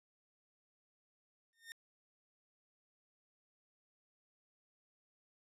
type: tone with exponential growth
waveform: sawtooth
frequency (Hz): 1827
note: A#6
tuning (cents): -35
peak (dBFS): -40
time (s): 1.53-1.72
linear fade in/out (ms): 0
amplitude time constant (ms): 40
effects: resampled to 32000 Hz